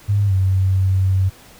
sine tone with pitch glide, 101.6 to 94.8 Hz, G#2 to F#2, -38 to +43 cents, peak -13 dBFS, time 0.08-1.3 s, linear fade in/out 20 ms, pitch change -119 cents, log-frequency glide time 0.26-0.33 s, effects pink hiss -45 dBFS RMS until 1.59 s

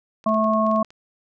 clicks, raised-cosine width 0.2 ms, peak -29 dBFS, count 10, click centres 0.241 / 0.291 / 0.344 / 0.443 / 0.536 / 0.666 / 0.714 / 0.761 / 0.847 / 0.905 s
harmonic tone, 218.3 Hz, A3, 13 cents flat, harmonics 1 / 3 / 5, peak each -21 / -21 / -21 dBFS, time 0.26-0.83 s, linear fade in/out 5 ms
effects none

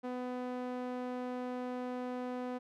sawtooth tone with band-pass filter, 250 Hz, B3, 21 cents sharp, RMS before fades -39 dBFS, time 0.03-2.59 s, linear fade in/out 20 ms, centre 520 Hz, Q 0.78, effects none

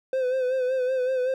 triangle tone with vibrato, 513 Hz, C5, 34 cents flat, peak -20 dBFS, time 0.13-1.34 s, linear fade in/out 2 ms, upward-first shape sine, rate 5.3 Hz, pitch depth 49 cents each way, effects none

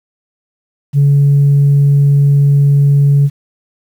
sine tone, 141.7 Hz, C#3, 38 cents sharp, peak -4 dBFS, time 0.93-3.3 s, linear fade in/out 50 ms, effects tanh soft clip ceiling -3 dBFS + 7-bit

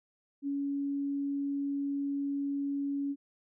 sine tone, 280.9 Hz, C#4, 23 cents sharp, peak -30 dBFS, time 0.42-3.16 s, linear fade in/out 50 ms, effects none

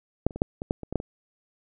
clicks, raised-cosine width 2 ms, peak -7 / -28 / -21 / -7 / -19 / -10 / -23 / -18 / -9 / -21 dBFS, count 10, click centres 0.266 / 0.308 / 0.36 / 0.419 / 0.619 / 0.709 / 0.833 / 0.926 / 0.957 / 1.001 s, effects none

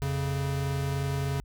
square tone pair together, 87.79 / 138.59 Hz, F2 / C#3, +10 / 0 cents, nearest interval minor sixth, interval 790 cents, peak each -34 / -29 dBFS, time 0.02-1.4 s, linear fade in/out 0 ms, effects added 50 Hz sine -49 dBFS peak until 1.44 s

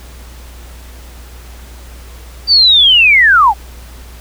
sine linear sweep, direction down, 4699 to 748 Hz, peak -4 dBFS, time 2.47-3.54 s, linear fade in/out 50 ms, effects added 60 Hz sine -31 dBFS peak until 4.2 s + pink hiss -39 dBFS RMS until 4.2 s

